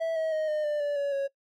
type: tone with pitch steps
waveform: triangle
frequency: 655 / 639.3 / 624 / 609 / 594.4 / 580.2 / 566.3 / 552.7 Hz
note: E5 / D#5 / D#5 / D#5 / D5 / D5 / C#5 / C#5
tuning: -11 / +47 / +5 / -37 / +21 / -21 / +37 / -5 cents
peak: -24 dBFS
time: 0-1.28 s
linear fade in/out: 20 ms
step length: 160 ms
effects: noise-tail reverb RT60 0.1 s tail -21 dB re dry